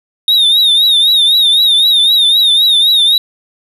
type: tone with vibrato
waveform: triangle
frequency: 3706 Hz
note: A#7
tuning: 11 cents flat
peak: -5 dBFS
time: 0.28-3.18 s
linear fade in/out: 2 ms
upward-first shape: triangle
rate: 3.9 Hz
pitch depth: 110 cents each way
effects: none